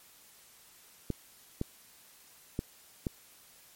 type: clicks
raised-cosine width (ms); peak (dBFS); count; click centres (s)
3; -18; 4; 1.103 / 1.614 / 2.591 / 3.068
effects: white hiss -58 dBFS RMS until 3.75 s + MP3 64 kbps